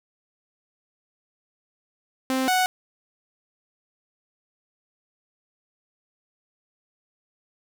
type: tone pair in turn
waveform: sawtooth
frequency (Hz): 261.6 / 739.9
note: C4 / F#5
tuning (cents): 0 / 0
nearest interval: octave + tritone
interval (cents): 1800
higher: second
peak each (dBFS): -18 / -15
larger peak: second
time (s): 2.3-2.48 / 2.48-2.66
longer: neither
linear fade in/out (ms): 0
effects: none